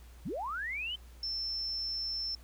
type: linear sweep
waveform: sine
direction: up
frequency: 113.9 to 3113 Hz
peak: -34 dBFS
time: 0.25-0.96 s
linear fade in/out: 10 ms
type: tone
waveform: sine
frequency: 5340 Hz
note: E8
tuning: 22 cents sharp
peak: -33 dBFS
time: 1.23-2.35 s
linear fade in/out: 2 ms
effects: added 60 Hz sine -50 dBFS peak until 2.43 s + pink hiss -61 dBFS RMS until 2.43 s

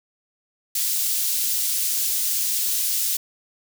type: high-pass noise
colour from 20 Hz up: white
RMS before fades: -23 dBFS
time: 0.75-3.17 s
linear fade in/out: 5 ms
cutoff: 4400 Hz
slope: 12 dB/octave
effects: none

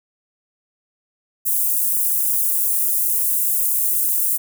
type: high-pass noise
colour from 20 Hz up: white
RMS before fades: -19 dBFS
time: 1.45-4.38 s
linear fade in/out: 20 ms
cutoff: 9400 Hz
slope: 24 dB/octave
effects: none

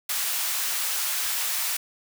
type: high-pass noise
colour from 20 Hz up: white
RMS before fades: -27 dBFS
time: 0.09-1.77 s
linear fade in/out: 5 ms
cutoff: 910 Hz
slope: 12 dB/octave
effects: none

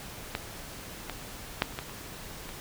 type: clicks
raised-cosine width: 0.3 ms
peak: -13 / -18 / -7 / -28 / -17 / -27 / -25 dBFS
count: 7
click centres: 0.351 / 1.097 / 1.621 / 1.725 / 1.789 / 1.896 / 2.491 s
effects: pink hiss -43 dBFS RMS until 2.6 s

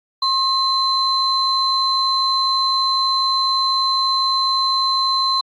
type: tone pair together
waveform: sine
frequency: 1067 / 4076 Hz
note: C6 / C8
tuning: +34 / -46 cents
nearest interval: octave + major seventh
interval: 2320 cents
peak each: -18 / -17 dBFS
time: 0.22-5.41 s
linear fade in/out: 5 ms
effects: tanh soft clip ceiling -7 dBFS + AAC 64 kbps

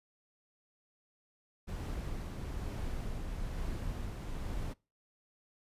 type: noise with tremolo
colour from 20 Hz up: brown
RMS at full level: -37 dBFS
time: 1.67-4.74 s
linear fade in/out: 20 ms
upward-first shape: triangle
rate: 1.1 Hz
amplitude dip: 30%
effects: noise-tail reverb RT60 0.3 s tail -24 dB re dry + resampled to 32000 Hz

